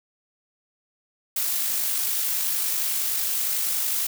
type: noise with amplitude modulation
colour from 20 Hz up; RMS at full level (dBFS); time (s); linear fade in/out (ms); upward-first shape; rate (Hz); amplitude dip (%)
blue; -24; 1.36-4.07; 5; sine; 50.8; 25
effects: none